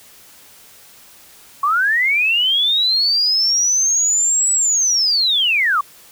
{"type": "linear two-way sweep", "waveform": "sine", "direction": "up then down", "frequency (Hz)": [1091, 7902, 1091], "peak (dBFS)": -13, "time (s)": [1.63, 5.81], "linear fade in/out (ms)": 5, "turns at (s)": 4.52, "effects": ["white hiss -45 dBFS RMS until 6.11 s"]}